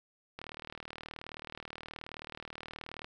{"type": "click train", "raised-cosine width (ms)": 0.3, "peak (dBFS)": -26, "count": 104, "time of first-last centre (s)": [0.39, 3.045], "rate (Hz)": 38.8, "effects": []}